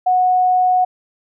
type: tone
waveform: sine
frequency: 734 Hz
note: F#5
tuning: 14 cents flat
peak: -11 dBFS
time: 0.06-0.85 s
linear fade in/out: 10 ms
effects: none